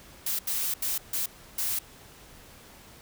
blue noise bursts at uneven times, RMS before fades -29 dBFS, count 5, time 0.26-0.39 / 0.47-0.74 / 0.82-0.98 / 1.13-1.26 / 1.58-1.79 s, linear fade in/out 5 ms, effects pink hiss -51 dBFS RMS until 3.01 s

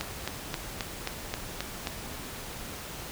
click train, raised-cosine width 0.2 ms, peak -13 dBFS, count 8, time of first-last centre 0.01-1.872 s, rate 3.76 Hz, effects pink hiss -40 dBFS RMS until 3.11 s

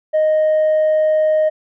triangle tone with tanh clipping, 621 Hz, D#5, 3 cents flat, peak -12 dBFS, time 0.13-1.5 s, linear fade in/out 20 ms, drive 6 dB, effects none

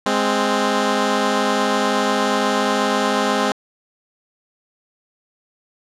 10% pulse tone pair together, 207.7 / 261.7 Hz, G#3 / C4, 0 / 0 cents, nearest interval major third, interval 400 cents, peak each -11 dBFS, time 0.06-3.52 s, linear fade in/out 2 ms, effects low-pass 7000 Hz 12 dB/octave

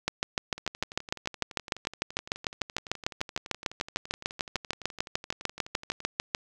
two click trains, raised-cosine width 0.2 ms, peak -9 / -24 dBFS, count 43 / 65, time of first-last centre 0.08-6.349 / 0.58-6.004 s, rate 6.7 / 11.8 Hz, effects none

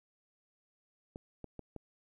clicks, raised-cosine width 2 ms, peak -30 dBFS, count 4, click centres 1.159 / 1.443 / 1.593 / 1.763 s, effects 12-bit

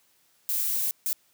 violet noise bursts at uneven times, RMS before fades -27 dBFS, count 2, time 0.49-0.91 / 1.06-1.13 s, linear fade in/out 0 ms, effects white hiss -65 dBFS RMS until 1.33 s + high-pass 60 Hz 12 dB/octave

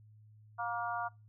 harmonic tone with a mistuned harmonic, 236.3 Hz, A#3, 24 cents sharp, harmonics 3 / 4 / 5 / 6, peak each -38 / -39 / -40 / -41 dBFS, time 0.58-1.09 s, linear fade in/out 20 ms, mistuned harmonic 5, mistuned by -19 cents, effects noise-tail reverb RT60 0.3 s tail -26 dB re dry + added 107 Hz sine -56 dBFS peak until 1.28 s

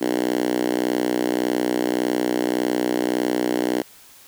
5% pulse tone with high-pass filter, 61.74 Hz, B1, in tune, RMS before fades -22 dBFS, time 0.01-3.82 s, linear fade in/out 5 ms, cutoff 300 Hz, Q 3.1, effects white hiss -48 dBFS RMS until 4.27 s

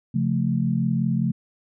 sine chord, Db augmented, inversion none, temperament equal with one note detuned, 135.82 / 174.61 / 220 Hz, Db3 / F3 / A3, -35 / 0 / 0 cents, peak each -24 dBFS, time 0.14-1.32 s, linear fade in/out 10 ms, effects none

